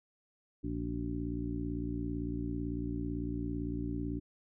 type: harmonic tone with a mistuned harmonic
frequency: 57.9 Hz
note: A#1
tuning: 11 cents flat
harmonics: 1 / 2 / 3 / 4 / 5 / 6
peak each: -40 / -41 / -43 / -44 / -37 / -46 dBFS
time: 0.63-4.2 s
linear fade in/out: 20 ms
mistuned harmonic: 6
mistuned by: +100 cents
effects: none